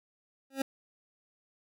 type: tone with exponential growth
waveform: 25% pulse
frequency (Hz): 270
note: C#4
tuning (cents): -45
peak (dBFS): -22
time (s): 0.5-0.62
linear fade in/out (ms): 5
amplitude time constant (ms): 25
effects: none